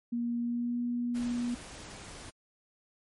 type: tone with pitch glide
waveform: sine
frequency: 237.2 to 241.2 Hz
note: A#3 to B3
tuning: +30 to -41 cents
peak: -29 dBFS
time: 0.12-1.55 s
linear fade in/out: 10 ms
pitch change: +29 cents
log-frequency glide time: 0.39-0.79 s
type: noise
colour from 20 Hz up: pink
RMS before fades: -46 dBFS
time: 1.14-2.31 s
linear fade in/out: 20 ms
effects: MP3 48 kbps